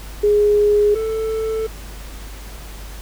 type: tone pair in turn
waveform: sine / triangle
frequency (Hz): 415.3 / 442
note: G#4 / A4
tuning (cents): 0 / +8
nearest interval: minor second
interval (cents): 108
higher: second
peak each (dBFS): -11 / -17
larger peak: first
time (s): 0.23-0.95 / 0.95-1.67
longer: neither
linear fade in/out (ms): 10
effects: added 50 Hz sine -32 dBFS peak until 3.01 s + pink hiss -39 dBFS RMS until 3.01 s